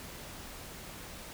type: silence
effects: pink hiss -46 dBFS RMS until 1.33 s